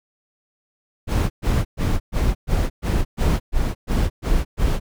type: noise bursts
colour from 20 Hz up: brown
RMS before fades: -18 dBFS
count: 11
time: 1.07-4.8 s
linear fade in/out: 50 ms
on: 230 ms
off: 120 ms
effects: none